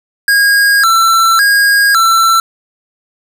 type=tone with vibrato; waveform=square; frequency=1480 Hz; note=F#6; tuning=in tune; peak=-7 dBFS; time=0.28-2.4 s; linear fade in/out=2 ms; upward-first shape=square; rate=0.9 Hz; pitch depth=170 cents each way; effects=none